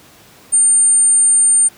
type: tone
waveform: sine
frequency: 9000 Hz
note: C#9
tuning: 25 cents sharp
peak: -8 dBFS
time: 0.52-1.69 s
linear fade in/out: 20 ms
effects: pink hiss -44 dBFS RMS until 1.77 s + high-pass 100 Hz 12 dB/octave